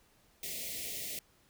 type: band-stop noise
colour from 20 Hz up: white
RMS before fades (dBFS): -40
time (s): 0.43-1.19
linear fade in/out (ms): 2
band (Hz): 710 to 1900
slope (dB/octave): 96
effects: pink hiss -67 dBFS RMS until 1.49 s